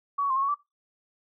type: tone with pitch steps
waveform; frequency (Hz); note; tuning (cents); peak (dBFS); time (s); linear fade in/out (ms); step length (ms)
sine; 1130 / 1120 / 1049 / 1085 / 1113 / 1162; C#6 / C#6 / C6 / C#6 / C#6 / D6; +33 / +18 / +4 / -37 / +7 / -19; -23; 0.18-0.546; 10; 61
effects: noise-tail reverb RT60 0.2 s tail -19 dB re dry